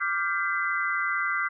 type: chord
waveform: sine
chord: G dominant seventh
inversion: second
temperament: equal with one note detuned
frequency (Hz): 1174.7 / 1396.9 / 1568 / 2021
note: D6 / F6 / G6 / B6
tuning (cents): 0 / 0 / 0 / +39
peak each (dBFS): -30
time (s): 0-1.49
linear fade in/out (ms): 20
effects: none